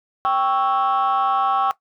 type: chord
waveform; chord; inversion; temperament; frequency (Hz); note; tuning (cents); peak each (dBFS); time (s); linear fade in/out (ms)
sine; C# diminished; second; equal; 784 / 1108.7 / 1318.5; G5 / C#6 / E6; 0 / 0 / 0; -18 / -19 / -21; 0.25-1.71; 0
effects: noise-tail reverb RT60 0.1 s tail -18 dB re dry + tanh soft clip ceiling -12 dBFS